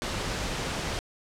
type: noise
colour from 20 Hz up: pink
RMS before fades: -31 dBFS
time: 0.02-0.99 s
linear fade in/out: 0 ms
effects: low-pass 7000 Hz 12 dB/octave